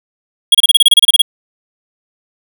square tone bursts, 3309 Hz, G#7, 7 cents flat, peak -3 dBFS, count 13, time 0.52-1.219 s, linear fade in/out 5 ms, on 27 ms, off 29 ms, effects none

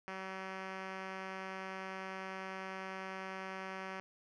5% pulse tone with low-pass filter, 190 Hz, F#3, 46 cents sharp, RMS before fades -44 dBFS, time 0.08-4 s, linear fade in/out 0 ms, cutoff 3300 Hz, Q 0.75, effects none

